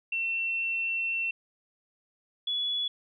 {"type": "tone pair in turn", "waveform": "sine", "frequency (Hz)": [2702, 3404], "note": ["E7", "G#7"], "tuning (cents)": [42, 42], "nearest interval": "major third", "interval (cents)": 400, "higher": "second", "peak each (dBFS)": -27, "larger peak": "neither", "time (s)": [[0.12, 1.31], [2.47, 2.88]], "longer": "first", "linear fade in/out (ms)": 5, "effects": []}